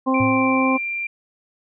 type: harmonic tone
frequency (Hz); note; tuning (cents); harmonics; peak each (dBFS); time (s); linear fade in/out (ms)
262.5; C4; +6; 1 / 2 / 3 / 4; -18 / -24 / -27 / -22; 0.06-0.78; 20
type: tone with pitch glide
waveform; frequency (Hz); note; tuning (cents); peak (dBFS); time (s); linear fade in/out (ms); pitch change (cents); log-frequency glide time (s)
sine; 2349 to 2374; D7 to D7; 0 to +18; -23; 0.14-1.07; 5; +18; 0.59-0.83
type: tone with exponential decay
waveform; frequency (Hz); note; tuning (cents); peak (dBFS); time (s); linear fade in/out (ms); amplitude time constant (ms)
sine; 110; A2; 0; -20; 0.2-0.76; 5; 120
effects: none